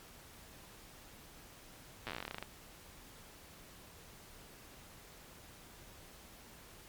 slowing click train, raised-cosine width 0.3 ms, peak -24 dBFS, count 18, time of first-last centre 2.07-2.426 s, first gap 8 ms, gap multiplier 1.11, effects pink hiss -56 dBFS RMS until 6.88 s + MP3 96 kbps

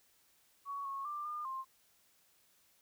sine tone with pitch steps, 1121 / 1097 / 1185 / 1208 / 1057 Hz, C#6 / C#6 / D6 / D6 / C6, +19 / -18 / +15 / +48 / +17 cents, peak -38 dBFS, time 0.65-1.65 s, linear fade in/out 50 ms, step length 200 ms, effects white hiss -70 dBFS RMS until 2.81 s

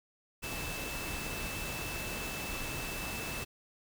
sine tone in noise, 2637 Hz, E7, in tune, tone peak -42 dBFS, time 0.42-3.45 s, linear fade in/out 20 ms, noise pink, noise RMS -39 dBFS, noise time 0.42-3.45 s, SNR -6 dB, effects none

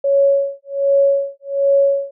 sine tone with tremolo, 556 Hz, C#5, 5 cents sharp, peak -9 dBFS, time 0.04-2.11 s, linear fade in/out 5 ms, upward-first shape sine, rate 1.3 Hz, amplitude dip 100%, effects none

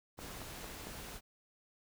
pink noise, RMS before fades -47 dBFS, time 0.17-1.21 s, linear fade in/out 50 ms
click train, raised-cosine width 1 ms, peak -31 dBFS, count 4, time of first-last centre 0.19-0.87 s, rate 4.41 Hz
effects none

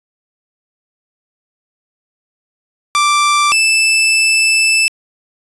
sawtooth tone pair in turn, 1174.7 / 2637 Hz, D6 / E7, 0 / 0 cents, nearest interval octave + major second, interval 1400 cents, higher second, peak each -6 dBFS, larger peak neither, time 2.95-3.52 / 3.52-4.88 s, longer second, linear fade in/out 0 ms, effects resampled to 24000 Hz

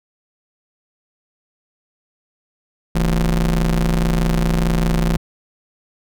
35% pulse ring-modulated tone, 61.74 Hz, B1, in tune, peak -10 dBFS, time 2.95-5.17 s, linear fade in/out 5 ms, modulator 105 Hz, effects none

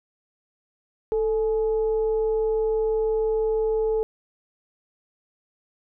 sine tone with frequency modulation, 440 Hz, A4, in tune, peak -20 dBFS, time 1.12-4.03 s, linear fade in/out 0 ms, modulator 407 Hz, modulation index 0.31, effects none

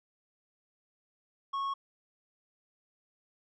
sine tone with tanh clipping, 1100 Hz, C#6, 14 cents flat, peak -32 dBFS, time 1.53-1.74 s, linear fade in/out 10 ms, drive 6 dB, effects none

